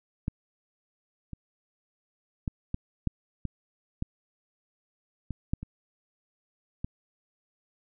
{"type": "clicks", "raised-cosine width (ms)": 5, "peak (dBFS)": [-16, -26, -17, -17, -13, -19, -17, -21, -14, -25, -19], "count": 11, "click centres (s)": [0.281, 1.333, 2.478, 2.744, 3.073, 3.453, 4.024, 5.307, 5.535, 5.63, 6.845], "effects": []}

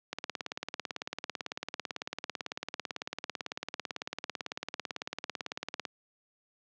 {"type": "click train", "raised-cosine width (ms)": 0.2, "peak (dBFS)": -17, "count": 104, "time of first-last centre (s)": [0.13, 5.852], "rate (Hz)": 18, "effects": ["high-pass 200 Hz 12 dB/octave", "low-pass 6000 Hz 12 dB/octave"]}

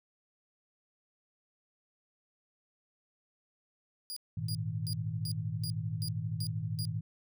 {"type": "tone bursts", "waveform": "sawtooth", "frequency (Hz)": 4855, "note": "D#8", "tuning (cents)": -43, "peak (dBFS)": -35, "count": 8, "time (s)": [4.1, 6.852], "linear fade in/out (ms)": 0, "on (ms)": 64, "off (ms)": 320}
{"type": "chord", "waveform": "sine", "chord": "Ab suspended second", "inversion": "none", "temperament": "equal with one note detuned", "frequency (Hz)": [103.83, 116.54, 158.1], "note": ["Ab2", "Bb2", "Eb3"], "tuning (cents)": [0, 0, 28], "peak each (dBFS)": -37, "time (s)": [4.37, 7.01], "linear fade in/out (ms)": 5}
{"effects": []}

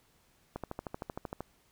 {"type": "click train", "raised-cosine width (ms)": 1, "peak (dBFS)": -23, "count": 12, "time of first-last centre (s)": [0.56, 1.406], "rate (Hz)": 13, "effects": ["pink hiss -68 dBFS RMS until 1.71 s"]}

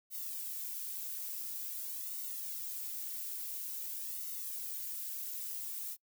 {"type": "noise with flanger", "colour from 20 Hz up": "violet", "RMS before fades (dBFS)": -41, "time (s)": [0.1, 5.97], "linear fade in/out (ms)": 50, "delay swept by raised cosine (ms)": [1.2, 3], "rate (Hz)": 0.48, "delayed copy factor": -0.85, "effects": ["noise-tail reverb RT60 0.1 s tail -24 dB re dry"]}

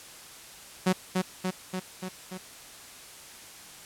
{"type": "tone with echo", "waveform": "sawtooth", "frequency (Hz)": 185.2, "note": "F#3", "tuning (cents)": 2, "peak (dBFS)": -17, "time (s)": [0.86, 0.93], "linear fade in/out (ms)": 10, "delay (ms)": 290, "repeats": 5, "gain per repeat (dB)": -3, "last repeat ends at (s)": 2.38, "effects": ["white hiss -47 dBFS RMS until 3.85 s", "low-pass 11000 Hz 12 dB/octave"]}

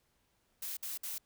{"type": "noise bursts", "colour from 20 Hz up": "blue", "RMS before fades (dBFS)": -40, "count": 3, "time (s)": [0.62, 1.182], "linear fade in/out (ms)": 5, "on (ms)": 150, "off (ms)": 56, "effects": ["pink hiss -75 dBFS RMS until 1.25 s"]}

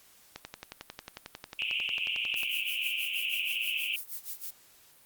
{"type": "click train", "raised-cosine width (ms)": 0.2, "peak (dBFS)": -22, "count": 24, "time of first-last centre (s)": [0.36, 2.432], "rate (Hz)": 11.1}
{"type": "band-pass noise", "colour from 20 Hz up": "pink", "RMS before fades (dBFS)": -32, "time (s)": [1.59, 3.96], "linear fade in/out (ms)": 2, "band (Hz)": [2500, 3000], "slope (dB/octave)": 96}
{"type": "noise with tremolo", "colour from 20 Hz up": "violet", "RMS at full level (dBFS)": -37, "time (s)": [2.36, 4.51], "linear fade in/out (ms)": 5, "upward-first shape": "sine", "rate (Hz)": 6.3, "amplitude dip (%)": 90}
{"effects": ["white hiss -59 dBFS RMS until 5.05 s", "Opus 48 kbps"]}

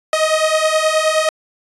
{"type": "beating tone pair", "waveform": "sawtooth", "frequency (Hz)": [622.3, 631.8], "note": ["D#5", "D#5"], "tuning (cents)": [0, 26], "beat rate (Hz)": 9.5, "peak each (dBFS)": [-13, -12], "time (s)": [0.13, 1.29], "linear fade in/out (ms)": 2, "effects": ["resampled to 24000 Hz"]}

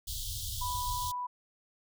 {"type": "band-stop noise", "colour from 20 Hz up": "pink", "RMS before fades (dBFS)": -37, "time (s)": [0.07, 1.12], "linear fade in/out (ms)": 10, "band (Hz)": [120, 3100], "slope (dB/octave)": 96}
{"type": "tone", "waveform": "sine", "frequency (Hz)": 987.8, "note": "B5", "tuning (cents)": 0, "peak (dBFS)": -33, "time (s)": [0.61, 1.27], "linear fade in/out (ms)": 10}
{"effects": []}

